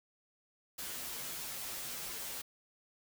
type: noise with comb filter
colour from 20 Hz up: white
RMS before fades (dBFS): -42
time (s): 0.78-2.42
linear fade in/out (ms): 10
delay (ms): 10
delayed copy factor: -0.95
effects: none